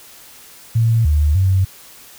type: tone with pitch steps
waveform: sine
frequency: 114.1 / 74.7 / 94.7 Hz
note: A#2 / D2 / F#2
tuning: -37 / +30 / +41 cents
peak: -11 dBFS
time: 0.75-1.65 s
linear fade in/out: 10 ms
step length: 300 ms
effects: white hiss -42 dBFS RMS until 2.18 s